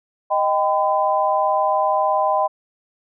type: chord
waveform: sine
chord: Eb augmented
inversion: none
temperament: equal with one note detuned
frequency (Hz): 622.3 / 784 / 1011.4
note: Eb5 / G5 / B5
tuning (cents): 0 / 0 / +41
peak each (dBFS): -20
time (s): 0.3-2.48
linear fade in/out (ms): 20
effects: none